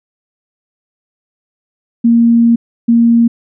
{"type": "tone bursts at uneven times", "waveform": "sine", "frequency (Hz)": 233.1, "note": "A#3", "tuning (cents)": 0, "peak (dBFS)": -5, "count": 2, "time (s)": [[2.04, 2.56], [2.88, 3.28]], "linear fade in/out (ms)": 10, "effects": []}